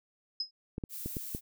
sine tone with exponential decay, 5090 Hz, D#8, 39 cents sharp, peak -27 dBFS, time 0.4-0.51 s, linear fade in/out 5 ms, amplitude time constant 23 ms
clicks, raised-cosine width 3 ms, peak -23 dBFS, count 5, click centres 0.781 / 0.838 / 1.06 / 1.168 / 1.349 s
violet noise, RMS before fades -41 dBFS, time 0.89-1.41 s, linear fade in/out 50 ms
effects none

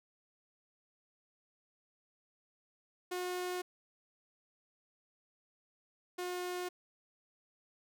sawtooth tone pair in turn, 361.2 / 359.4 Hz, F#4 / F4, -42 / +50 cents, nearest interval unison, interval 8 cents, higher first, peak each -32 / -33 dBFS, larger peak first, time 3.11-3.62 / 6.18-6.69 s, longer neither, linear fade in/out 10 ms, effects none

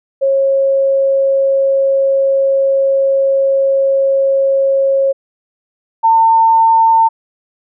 sine tone pair in turn, 544 / 902.6 Hz, C#5 / A5, -33 / +44 cents, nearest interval major sixth, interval 877 cents, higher second, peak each -9 / -6 dBFS, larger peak second, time 0.21-5.13 / 6.03-7.09 s, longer first, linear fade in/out 20 ms, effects none

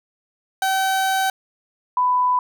30% pulse / sine tone pair in turn, 767 / 996.3 Hz, G5 / B5, -38 / +15 cents, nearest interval perfect fourth, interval 453 cents, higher second, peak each -15 / -15 dBFS, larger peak neither, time 0.62-1.3 / 1.97-2.39 s, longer first, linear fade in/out 2 ms, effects none

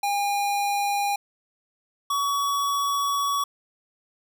square tone pair in turn, 810 / 1128.8 Hz, G#5 / C#6, -43 / +31 cents, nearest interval tritone, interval 574 cents, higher second, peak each -23 dBFS, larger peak neither, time 0.03-1.16 / 2.1-3.44 s, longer second, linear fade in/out 5 ms, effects none

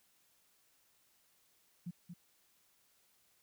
sine tone with echo, 174.61 Hz, F3, in tune, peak -39 dBFS, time 1.86-1.91 s, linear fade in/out 10 ms, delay 230 ms, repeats 1, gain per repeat -6 dB, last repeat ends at 2.14 s, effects white hiss -72 dBFS RMS until 3.42 s

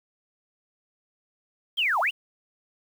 sine linear two-way sweep, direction down then up, 3322 to 622.3 to 3096 Hz, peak -21 dBFS, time 1.77-2.11 s, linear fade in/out 20 ms, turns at 2 s, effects 8-bit

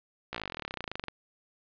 slowing click train, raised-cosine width 0.3 ms, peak -19 dBFS, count 28, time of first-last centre 0.33-1.083 s, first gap 16 ms, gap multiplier 1.04, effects resampled to 11025 Hz + 10-bit

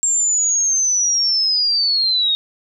sine linear sweep, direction down, 7459 to 3700 Hz, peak -14 dBFS, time 0.03-2.35 s, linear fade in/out 0 ms, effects none

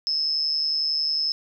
sine tone with amplitude modulation, 5200 Hz, E8, 24 cents flat, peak -18 dBFS, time 0.07-1.32 s, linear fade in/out 0 ms, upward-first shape sine, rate 151 Hz, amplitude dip 75%, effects none

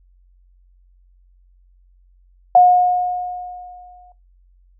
sine tone with exponential decay, 721 Hz, F#5, 45 cents flat, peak -5 dBFS, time 2.55-4.12 s, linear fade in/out 2 ms, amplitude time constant 340 ms, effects noise-tail reverb RT60 0.2 s tail -19 dB re dry + added 45 Hz sine -50 dBFS peak until 4.79 s

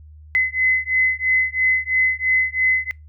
sine beating tone pair, 2034 / 2037 Hz, C7 / C7, -50 / -47 cents, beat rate 3 Hz, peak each -19 dBFS, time 0.35-2.91 s, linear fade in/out 0 ms, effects noise-tail reverb RT60 0.2 s tail -25 dB re dry + added 76 Hz sine -40 dBFS peak until 3.08 s

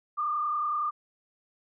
sine tone with frequency modulation, 1200 Hz, D6, 37 cents sharp, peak -26 dBFS, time 0.17-0.91 s, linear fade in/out 20 ms, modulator 30.7 Hz, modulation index 1, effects none

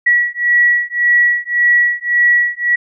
sine beating tone pair, 1930 / 1931.8 Hz, B6 / B6, -40 / -39 cents, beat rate 1.8 Hz, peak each -13 dBFS, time 0.06-2.76 s, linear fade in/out 10 ms, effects none

